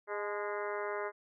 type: harmonic tone with a mistuned harmonic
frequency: 205.9 Hz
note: G#3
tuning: 15 cents flat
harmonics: 2 / 3 / 4 / 5 / 6 / 7 / 8 / 9 / 10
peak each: -38 / -41 / -45 / -43 / -45 / -45 / -48 / -49 / -49 dBFS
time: 0.07-1.12 s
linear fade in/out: 50 ms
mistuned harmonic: 4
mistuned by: +51 cents
effects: none